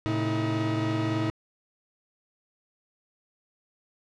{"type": "tone cluster", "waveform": "40% pulse", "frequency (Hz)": [112.1, 135.6, 318.4], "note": ["A2", "C#3", "D#4"], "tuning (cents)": [33, -38, 40], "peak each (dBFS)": [-28, -34, -27], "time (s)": [0.06, 1.3], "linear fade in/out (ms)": 0, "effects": ["low-pass 4000 Hz 12 dB/octave"]}